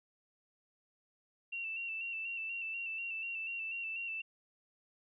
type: tone with vibrato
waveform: sine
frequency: 2700 Hz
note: E7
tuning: 41 cents sharp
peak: -37 dBFS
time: 1.52-4.22 s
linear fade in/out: 10 ms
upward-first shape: square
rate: 4.1 Hz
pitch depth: 32 cents each way
effects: none